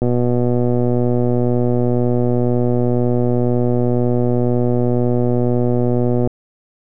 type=click train; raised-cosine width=2 ms; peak=-5 dBFS; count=764; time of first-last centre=0.02-6.274 s; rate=122 Hz; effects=none